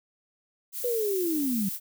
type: noise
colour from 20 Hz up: violet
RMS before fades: -34 dBFS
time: 0.72-1.8 s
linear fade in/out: 50 ms
type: linear sweep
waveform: sine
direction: down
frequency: 498.3 to 185 Hz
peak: -25 dBFS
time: 0.84-1.69 s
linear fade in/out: 5 ms
effects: none